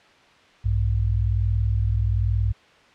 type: tone pair together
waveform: sine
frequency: 60.35 / 101.5 Hz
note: B1 / G#2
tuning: -39 / -39 cents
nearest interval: major sixth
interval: 900 cents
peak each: -22 / -21 dBFS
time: 0.64-2.53 s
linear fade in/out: 20 ms
effects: white hiss -53 dBFS RMS until 2.94 s + low-pass 3000 Hz 12 dB/octave